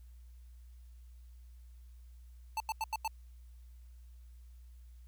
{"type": "tone bursts", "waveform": "square", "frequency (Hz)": 882, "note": "A5", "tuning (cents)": 4, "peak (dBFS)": -33, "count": 5, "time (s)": [2.57, 3.078], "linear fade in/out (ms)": 2, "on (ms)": 32, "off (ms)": 87, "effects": ["added 60 Hz sine -51 dBFS peak until 5.07 s", "white hiss -74 dBFS RMS until 5.07 s"]}